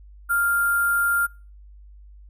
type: tone with sample-and-hold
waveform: sine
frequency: 1396.9 Hz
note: F6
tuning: in tune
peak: -18 dBFS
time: 0.29-1.27 s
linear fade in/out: 20 ms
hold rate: 11025 Hz
effects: noise-tail reverb RT60 0.4 s tail -26 dB re dry + added 50 Hz sine -43 dBFS peak until 2.29 s